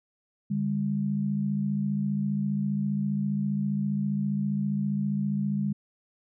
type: tone pair together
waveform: sine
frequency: 146.83 / 201.8 Hz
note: D3 / G#3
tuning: 0 / -49 cents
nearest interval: tritone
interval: 551 cents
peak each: -30 / -26 dBFS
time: 0.5-5.73 s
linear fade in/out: 10 ms
effects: none